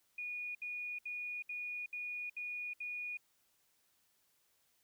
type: tone bursts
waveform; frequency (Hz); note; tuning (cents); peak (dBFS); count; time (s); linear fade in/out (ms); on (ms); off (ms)
sine; 2453; D#7; -25; -39; 7; 0.18-3.172; 5; 370; 67
effects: white hiss -75 dBFS RMS until 4.83 s

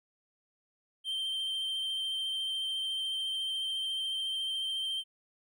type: tone with vibrato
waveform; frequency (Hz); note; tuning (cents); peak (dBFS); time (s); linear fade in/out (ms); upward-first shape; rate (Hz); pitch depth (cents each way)
triangle; 3136; G7; 0; -30; 1.04-5.04; 50; triangle; 14; 20
effects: none

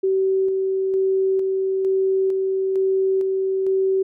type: tone with tremolo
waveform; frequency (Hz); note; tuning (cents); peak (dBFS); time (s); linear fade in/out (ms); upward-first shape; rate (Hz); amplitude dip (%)
sine; 382.7; G4; -42; -16; 0.03-4.03; 10; square; 1.1; 25
effects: none

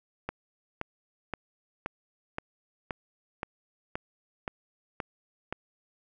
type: click train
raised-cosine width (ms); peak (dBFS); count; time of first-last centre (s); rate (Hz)
0.5; -17; 11; 0.29-5.526; 1.91
effects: none

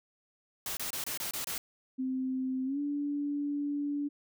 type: noise bursts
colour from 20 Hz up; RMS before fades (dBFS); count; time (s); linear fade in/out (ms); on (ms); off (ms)
white; -36; 7; 0.66-1.58; 2; 110; 25
type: tone with pitch glide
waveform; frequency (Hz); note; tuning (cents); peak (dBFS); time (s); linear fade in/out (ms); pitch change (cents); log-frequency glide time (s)
sine; 260 to 288.5; C4 to D4; -11 to -31; -30; 1.98-4.09; 20; +180; 2.65-2.79
effects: none

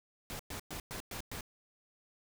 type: noise bursts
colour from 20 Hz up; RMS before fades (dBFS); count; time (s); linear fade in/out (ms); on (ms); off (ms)
pink; -42; 6; 0.3-1.408; 0; 93; 110
effects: none

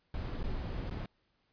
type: noise with dropouts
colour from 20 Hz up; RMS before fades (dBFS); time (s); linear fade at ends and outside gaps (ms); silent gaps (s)
brown; -37; 0.14-1.06; 2; 0.431-0.439 / 0.898-0.909
effects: pink hiss -75 dBFS RMS until 1.52 s + resampled to 11025 Hz

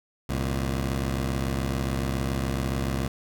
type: tone pair together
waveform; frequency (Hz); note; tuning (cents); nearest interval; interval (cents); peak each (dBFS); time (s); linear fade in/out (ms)
15% pulse; 67.1 / 116.45; C2 / A#2; +44 / -1; minor seventh; 955; -20 / -26; 0.29-3.08; 5
effects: none

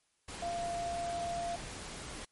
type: tone in noise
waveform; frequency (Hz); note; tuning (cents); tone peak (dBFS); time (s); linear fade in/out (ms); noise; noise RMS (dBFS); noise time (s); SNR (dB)
sine; 690; F5; -21; -34; 0.42-1.56; 5; pink; -44; 0.28-2.25; +7
effects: white hiss -75 dBFS RMS until 2.31 s + MP3 48 kbps

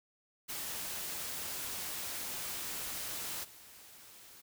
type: noise with level steps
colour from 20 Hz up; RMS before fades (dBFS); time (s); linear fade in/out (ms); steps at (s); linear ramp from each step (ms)
white; -40 / -55; 0.48-4.42; 20; 3.43; 20
effects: none

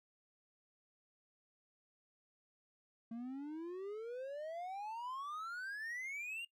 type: exponential sweep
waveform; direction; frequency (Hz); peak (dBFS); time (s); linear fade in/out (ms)
triangle; up; 224.9 to 2837; -40; 3.11-6.45; 5
effects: noise-tail reverb RT60 0.1 s tail -20 dB re dry

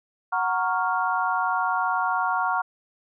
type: chord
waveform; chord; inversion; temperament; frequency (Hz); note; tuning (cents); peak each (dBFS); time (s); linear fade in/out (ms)
sine; Gb major seventh; none; equal; 740 / 932.3 / 1108.7 / 1396.9; Gb5 / Bb5 / Db6 / F6; 0 / 0 / 0 / 0; -27; 0.32-2.62; 10
effects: none

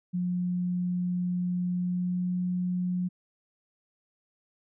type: tone with pitch glide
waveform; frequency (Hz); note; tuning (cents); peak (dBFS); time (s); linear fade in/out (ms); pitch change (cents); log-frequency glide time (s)
sine; 178.8 to 180.15; F3 to F#3; +41 to -46; -26; 0.13-3.09; 20; +13; 1.75-2.34
effects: none

